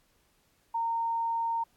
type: tone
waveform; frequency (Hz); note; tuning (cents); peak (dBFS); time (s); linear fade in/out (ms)
sine; 920; A#5; -23; -27; 0.74-1.64; 10
effects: pink hiss -69 dBFS RMS until 1.76 s + AAC 64 kbps